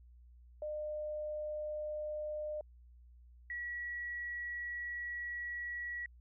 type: tone pair in turn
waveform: sine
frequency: 605 / 1928.5 Hz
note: D#5 / B6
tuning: -49 / -42 cents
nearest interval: octave + minor sixth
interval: 2007 cents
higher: second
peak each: -37 / -38 dBFS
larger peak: first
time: 0.62-2.61 / 3.5-6.06 s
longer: second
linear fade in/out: 2 ms
effects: added 60 Hz sine -56 dBFS peak until 6.2 s